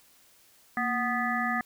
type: harmonic tone with a mistuned harmonic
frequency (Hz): 246.9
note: B3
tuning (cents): 0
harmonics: 1 / 3 / 5 / 7 / 8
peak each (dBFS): -32 / -32 / -32 / -32 / -34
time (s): 0.77-1.61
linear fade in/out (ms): 2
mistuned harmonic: 1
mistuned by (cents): -96
effects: white hiss -60 dBFS RMS until 1.65 s